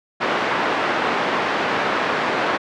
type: band-pass noise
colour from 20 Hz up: white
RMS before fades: -21 dBFS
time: 0.2-2.58 s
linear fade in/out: 20 ms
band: 240 to 1500 Hz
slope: 12 dB/octave
effects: low-pass 5000 Hz 12 dB/octave